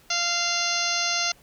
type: harmonic tone with a mistuned harmonic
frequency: 693 Hz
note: F5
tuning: 14 cents flat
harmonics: 1 / 2 / 3 / 4 / 5 / 6 / 7 / 8 / 9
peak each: -33 / -31 / -32 / -31 / -34 / -30 / -31 / -32 / -30 dBFS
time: 0.1-1.32 s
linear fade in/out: 5 ms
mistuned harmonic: 6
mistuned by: +18 cents
effects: pink hiss -56 dBFS RMS until 1.42 s